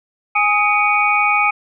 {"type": "tone cluster", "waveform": "sine", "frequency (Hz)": [827, 1255, 2257, 2469], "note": ["G#5", "D#6", "C#7", "D#7"], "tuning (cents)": [-8, 15, 31, -14], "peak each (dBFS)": -18, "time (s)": [0.35, 1.51], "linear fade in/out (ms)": 10, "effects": []}